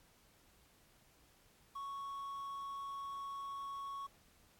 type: tone with quantisation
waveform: triangle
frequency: 1108.7 Hz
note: C#6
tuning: in tune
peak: -40 dBFS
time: 1.75-4.07 s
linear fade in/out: 10 ms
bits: 11
effects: pink hiss -68 dBFS RMS until 4.59 s + AAC 64 kbps